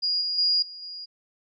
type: tone with level steps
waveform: sine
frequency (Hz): 4862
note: D#8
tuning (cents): -41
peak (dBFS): -22 / -25 / -19 / -38 / -35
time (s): 0.02-1.06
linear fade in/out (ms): 20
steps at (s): 0.21 / 0.38 / 0.62 / 0.82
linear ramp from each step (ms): 5
effects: none